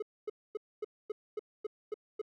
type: tone bursts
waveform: triangle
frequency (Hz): 424.6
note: G#4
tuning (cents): +38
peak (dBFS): -31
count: 9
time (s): 0-2.216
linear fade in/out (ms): 5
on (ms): 24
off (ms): 250
effects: none